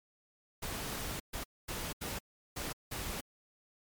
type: noise bursts at uneven times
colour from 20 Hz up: pink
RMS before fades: -39 dBFS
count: 6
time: 0.62-1.2 / 1.33-1.44 / 1.68-1.93 / 2.01-2.19 / 2.56-2.73 / 2.91-3.21 s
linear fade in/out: 10 ms
effects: MP3 96 kbps